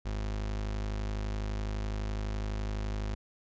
35% pulse tone, 51.91 Hz, G#1, in tune, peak -30 dBFS, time 0.05-3.15 s, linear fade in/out 10 ms, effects resampled to 16000 Hz

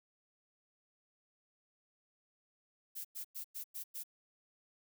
violet noise bursts, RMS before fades -43 dBFS, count 6, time 2.95-4.038 s, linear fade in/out 20 ms, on 98 ms, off 100 ms, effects none

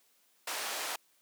pink band-pass noise, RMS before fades -37 dBFS, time 0.47-0.96 s, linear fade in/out 5 ms, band 690 to 14000 Hz, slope 12 dB/octave, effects white hiss -69 dBFS RMS until 1.21 s + high-pass 200 Hz 12 dB/octave

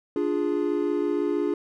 triangle chord, D diminished, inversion none, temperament equal, 293.7 / 349.2 / 415.3 Hz, D4 / F4 / Ab4, 0 / 0 / 0 cents, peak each -25 dBFS, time 0.16-1.54 s, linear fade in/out 2 ms, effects none

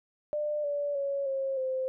sine tone with pitch steps, 597 / 577 / 557.7 / 539 / 520.9 Hz, D5 / D5 / C#5 / C#5 / C5, +28 / -31 / +10 / -49 / -8 cents, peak -28 dBFS, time 0.33-1.88 s, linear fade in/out 0 ms, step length 310 ms, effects none

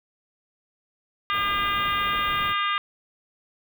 harmonic tone, 403.3 Hz, G4, 49 cents sharp, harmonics 3 / 4 / 5 / 6 / 7 / 8 / 9, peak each -24 / -32 / -31 / -35 / -32 / -37 / -35 dBFS, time 1.3-2.78 s, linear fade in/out 0 ms
pink band-stop noise, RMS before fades -37 dBFS, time 1.31-2.55 s, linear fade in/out 50 ms, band 2800 to 14000 Hz, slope 24 dB/octave
effects none

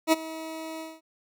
20% pulse tone with ADSR envelope, 320.4 Hz, E4, 49 cents flat, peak -11 dBFS, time 0.07-1.01 s, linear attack 53 ms, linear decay 25 ms, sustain -19 dB, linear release 210 ms, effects none

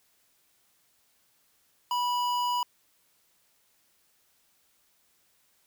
square tone with notch filter, 980 Hz, B5, 14 cents flat, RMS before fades -28 dBFS, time 1.91-2.63 s, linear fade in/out 2 ms, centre 9700 Hz, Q 0.92, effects white hiss -68 dBFS RMS until 5.66 s

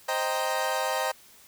30% pulse chord, C minor seventh, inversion none, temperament equal, 523.3 / 622.3 / 784 / 932.3 Hz, C5 / Eb5 / G5 / Bb5, 0 / 0 / 0 / 0 cents, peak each -29 dBFS, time 0.08-1.12 s, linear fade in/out 10 ms, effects white hiss -54 dBFS RMS until 1.47 s

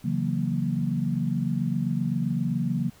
sine chord, F# dominant seventh, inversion second, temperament equal with one note detuned, 137.48 / 164.81 / 185 / 233.1 Hz, C#3 / E3 / F#3 / A#3, -14 / 0 / 0 / 0 cents, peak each -29 dBFS, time 0.04-2.9 s, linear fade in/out 10 ms, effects pink hiss -55 dBFS RMS until 3 s

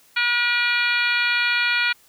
harmonic tone, 480.5 Hz, B4, 48 cents flat, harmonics 2 / 3 / 4 / 5 / 6 / 7 / 8 / 9, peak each -34 / -22 / -27 / -22 / -31 / -30 / -32 / -30 dBFS, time 0.16-1.93 s, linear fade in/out 10 ms, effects white hiss -55 dBFS RMS until 2.08 s

